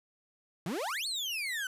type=exponential two-way sweep; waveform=35% pulse; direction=up then down; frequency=151.1 to 4470 to 1485 Hz; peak=-31 dBFS; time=0.66-1.67 s; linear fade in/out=2 ms; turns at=1.07 s; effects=resampled to 32000 Hz + 11-bit